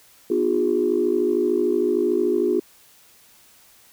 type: tone cluster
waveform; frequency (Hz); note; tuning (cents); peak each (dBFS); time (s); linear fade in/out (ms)
sine; 248.5 / 309.5 / 358 / 411.3; B3 / D#4 / F4 / G#4; +11 / -9 / +43 / -17; -27 / -26 / -20 / -22; 0.3-2.6; 5
effects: tanh soft clip ceiling -8 dBFS + white hiss -53 dBFS RMS until 3.92 s